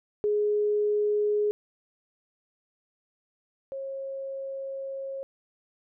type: tone pair in turn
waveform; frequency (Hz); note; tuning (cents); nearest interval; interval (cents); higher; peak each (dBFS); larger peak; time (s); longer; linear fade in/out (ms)
sine; 417.6 / 541.7; G#4 / C#5; +10 / -40; perfect fourth; 450; second; -22 / -32; first; 0.24-1.51 / 3.72-5.23; second; 0
effects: none